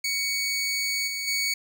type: tone with level steps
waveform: 20% pulse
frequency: 2237 Hz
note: C#7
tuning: 15 cents sharp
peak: -20 / -24 / -19 dBFS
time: 0.04-1.54 s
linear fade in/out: 5 ms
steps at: 1.07 / 1.27 s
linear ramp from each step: 10 ms
effects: none